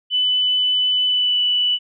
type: tone with pitch glide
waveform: sine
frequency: 2998 to 2967 Hz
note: F#7 to F#7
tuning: +22 to +4 cents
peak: -15 dBFS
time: 0.1-1.79 s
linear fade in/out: 50 ms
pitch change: -18 cents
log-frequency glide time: 1.05-1.41 s
effects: none